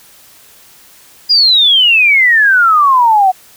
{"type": "exponential sweep", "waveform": "sine", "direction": "down", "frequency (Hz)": [4951, 731], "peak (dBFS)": -5, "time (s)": [1.29, 3.32], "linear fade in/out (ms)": 20, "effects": ["white hiss -42 dBFS RMS until 3.56 s"]}